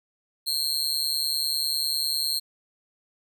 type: tone with amplitude modulation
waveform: sawtooth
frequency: 4220 Hz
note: C8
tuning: 14 cents sharp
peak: -17 dBFS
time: 0.46-2.4 s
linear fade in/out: 20 ms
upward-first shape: sine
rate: 150 Hz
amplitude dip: 100%
effects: none